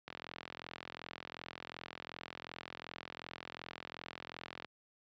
click train, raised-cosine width 0.3 ms, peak -27 dBFS, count 196, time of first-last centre 0.08-4.647 s, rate 42.7 Hz, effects high-pass 100 Hz 12 dB/octave + resampled to 16000 Hz

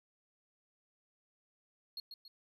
triangle tone with echo, 4297 Hz, C8, 45 cents sharp, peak -39 dBFS, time 1.97-2 s, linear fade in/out 2 ms, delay 140 ms, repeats 2, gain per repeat -6 dB, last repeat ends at 2.28 s, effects none

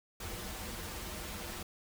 pink noise with comb filter, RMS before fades -42 dBFS, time 0.2-1.63 s, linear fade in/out 5 ms, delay 7.2 ms, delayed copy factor -0.6, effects none

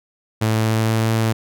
sawtooth tone with pitch glide, 110 to 112.05 Hz, A2 to A2, 0 to +32 cents, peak -12 dBFS, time 0.41-1.33 s, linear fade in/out 10 ms, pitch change +32 cents, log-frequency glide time 0.51-1.02 s, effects none

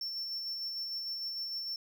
triangle tone with tremolo, 5410 Hz, E8, 44 cents sharp, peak -33 dBFS, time 0.01-1.76 s, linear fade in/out 2 ms, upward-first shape sine, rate 6.6 Hz, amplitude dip 30%, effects none

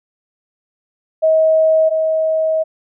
sine tone pair in turn, 636 / 636 Hz, D#5 / D#5, +38 / +38 cents, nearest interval unison, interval 0 cents, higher neither, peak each -9 / -13 dBFS, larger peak first, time 1.22-1.9 / 1.9-2.64 s, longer second, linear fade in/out 20 ms, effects none

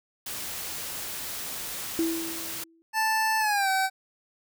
white noise, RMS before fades -35 dBFS, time 0.26-2.64 s, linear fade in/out 5 ms
sine tone with exponential decay, 329.6 Hz, E4, in tune, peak -21 dBFS, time 1.99-2.82 s, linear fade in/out 0 ms, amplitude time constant 180 ms
25% pulse tone with pitch glide, 880 to 766.1 Hz, A5 to G5, 0 to -40 cents, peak -19 dBFS, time 2.93-3.9 s, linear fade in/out 50 ms, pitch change -240 cents, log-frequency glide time 3.39-3.69 s
effects none

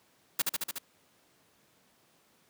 white noise with echo, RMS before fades -27 dBFS, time 0.39-0.42 s, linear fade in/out 5 ms, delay 73 ms, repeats 5, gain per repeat -2 dB, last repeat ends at 0.785 s, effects pink hiss -66 dBFS RMS until 2.49 s + high-pass 150 Hz 12 dB/octave

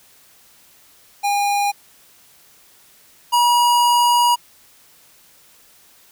square tone pair in turn, 812 / 961.5 Hz, G#5 / B5, -39 / -47 cents, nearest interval minor third, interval 292 cents, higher second, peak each -17 / -13 dBFS, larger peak second, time 1.23-1.72 / 3.32-4.36 s, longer second, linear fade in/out 20 ms, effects white hiss -51 dBFS RMS until 6.11 s

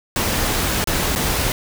pink noise with dropouts, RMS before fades -20 dBFS, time 0.16-1.52 s, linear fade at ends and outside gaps 1 ms, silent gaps 0.842-0.873 / 1.152-1.159 s, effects none

